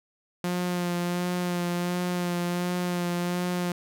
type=tone with vibrato; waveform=sawtooth; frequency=176.7 Hz; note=F3; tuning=21 cents sharp; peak=-22 dBFS; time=0.44-3.72 s; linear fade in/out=2 ms; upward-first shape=sine; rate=1.4 Hz; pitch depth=20 cents each way; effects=none